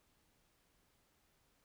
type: silence
effects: pink hiss -75 dBFS RMS until 1.64 s

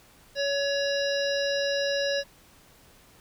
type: harmonic tone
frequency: 562 Hz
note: C#5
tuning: 24 cents sharp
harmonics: 1 / 3 / 5 / 7 / 9 / 10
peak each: -26 / -32 / -37 / -35 / -35 / -40 dBFS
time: 0.35-2.24 s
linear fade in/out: 50 ms
effects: pink hiss -56 dBFS RMS until 3.2 s

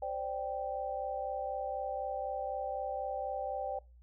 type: chord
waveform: sine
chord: C suspended second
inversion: none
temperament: equal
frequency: 523.3 / 587.3 / 784 Hz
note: C5 / D5 / G5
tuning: 0 / 0 / 0 cents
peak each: -40 / -39 / -37 dBFS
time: 0.02-3.79 s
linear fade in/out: 5 ms
effects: noise-tail reverb RT60 0.3 s tail -23 dB re dry + added 60 Hz sine -55 dBFS peak until 4.02 s

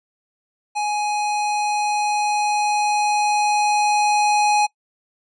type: tone with level ramp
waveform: square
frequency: 835 Hz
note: G#5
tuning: 9 cents sharp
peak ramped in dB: -21 to -15 dBFS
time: 0.75-4.67 s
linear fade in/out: 20 ms
effects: noise-tail reverb RT60 0.1 s tail -22 dB re dry + resampled to 22050 Hz

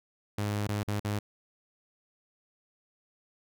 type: tone with dropouts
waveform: sawtooth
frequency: 103.6 Hz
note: G#2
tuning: 4 cents flat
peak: -25 dBFS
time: 0.38-1.19 s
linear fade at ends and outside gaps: 5 ms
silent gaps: 0.674-0.689 / 0.832-0.878 / 0.997-1.047 s
effects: none

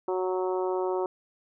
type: harmonic tone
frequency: 185 Hz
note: F#3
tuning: in tune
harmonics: 2 / 3 / 4 / 5 / 6 / 7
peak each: -27 / -34 / -36 / -35 / -41 / -44 dBFS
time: 0.08-1.06 s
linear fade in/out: 2 ms
effects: none

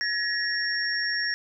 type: tone cluster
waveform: sine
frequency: 1699 / 1891 / 5520 Hz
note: G#6 / A#6 / F8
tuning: +39 / +24 / -21 cents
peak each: -29 dBFS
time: 0.01-1.34 s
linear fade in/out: 0 ms
effects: none

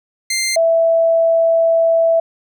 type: tone pair in turn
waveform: 15% pulse / sine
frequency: 2093 / 660.5 Hz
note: C7 / E5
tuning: 0 / +3 cents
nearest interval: octave + minor sixth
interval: 1997 cents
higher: first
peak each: -10 dBFS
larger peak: neither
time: 0.3-0.56 / 0.56-2.2 s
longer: second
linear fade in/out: 5 ms
effects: none

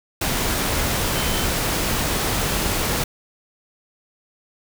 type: tone in noise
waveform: sine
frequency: 3075 Hz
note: G7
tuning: 34 cents flat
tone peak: -31 dBFS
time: 1.15-1.45 s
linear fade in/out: 5 ms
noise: pink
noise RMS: -22 dBFS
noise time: 0.21-3.04 s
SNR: -12 dB
effects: none

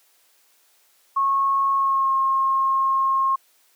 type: tone with pitch glide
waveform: sine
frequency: 1094 to 1074 Hz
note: C#6 to C6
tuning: -23 to +45 cents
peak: -17 dBFS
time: 1.16-3.36 s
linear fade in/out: 10 ms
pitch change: -32 cents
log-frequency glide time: 1.75-2.13 s
effects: white hiss -60 dBFS RMS until 3.75 s + high-pass 400 Hz 12 dB/octave

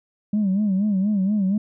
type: tone with vibrato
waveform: sine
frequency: 200 Hz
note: G3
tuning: 35 cents sharp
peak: -16 dBFS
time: 0.33-1.58 s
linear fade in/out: 5 ms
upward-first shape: sine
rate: 4.2 Hz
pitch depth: 120 cents each way
effects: tanh soft clip ceiling -15 dBFS

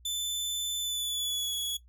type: tone with pitch glide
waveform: sawtooth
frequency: 3520 to 3369 Hz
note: A7 to G#7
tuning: 0 to +24 cents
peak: -27 dBFS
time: 0.05-1.77 s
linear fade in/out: 5 ms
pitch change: -76 cents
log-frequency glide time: 0.8-1.53 s
effects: noise-tail reverb RT60 0.1 s tail -17 dB re dry + added 60 Hz sine -54 dBFS peak until 1.88 s

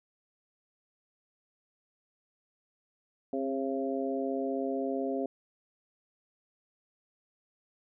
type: harmonic tone with a mistuned harmonic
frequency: 135.5 Hz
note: C#3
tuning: 39 cents flat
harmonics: 2 / 3 / 4 / 5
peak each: -33 / -35 / -36 / -37 dBFS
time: 3.33-5.26 s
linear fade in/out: 2 ms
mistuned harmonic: 2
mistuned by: -20 cents
effects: none

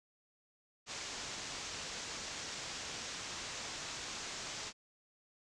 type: low-pass noise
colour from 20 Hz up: white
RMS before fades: -44 dBFS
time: 0.86-4.73 s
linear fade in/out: 50 ms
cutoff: 7300 Hz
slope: 48 dB/octave
effects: none

